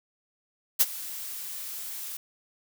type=noise with ADSR envelope; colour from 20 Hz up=blue; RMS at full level=-18 dBFS; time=0.79-2.17 s; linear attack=20 ms; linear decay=38 ms; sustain=-19 dB; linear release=4 ms; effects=none